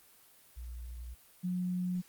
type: tone pair in turn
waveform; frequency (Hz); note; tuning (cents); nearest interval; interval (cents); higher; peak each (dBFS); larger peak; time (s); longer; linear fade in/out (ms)
sine; 60.1 / 180.57; B1 / F#3; -46 / -42; octave + perfect fifth; 1904; second; -40 / -31; second; 0.56-1.15 / 1.43-2.02; neither; 20
effects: white hiss -61 dBFS RMS until 2.08 s + Opus 32 kbps